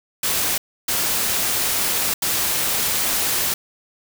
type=noise bursts at uneven times; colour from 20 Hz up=white; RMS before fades=-21 dBFS; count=3; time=0.23-0.58 / 0.88-2.14 / 2.22-3.54 s; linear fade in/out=5 ms; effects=none